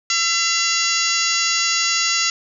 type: harmonic tone with a mistuned harmonic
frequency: 674 Hz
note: E5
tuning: 38 cents sharp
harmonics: 2 / 3 / 4 / 5 / 6 / 7 / 8 / 9 / 10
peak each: -26 / -25 / -24 / -30 / -26 / -24 / -26 / -27 / -24 dBFS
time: 0.1-2.3 s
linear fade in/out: 2 ms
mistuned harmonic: 4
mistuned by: +42 cents
effects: none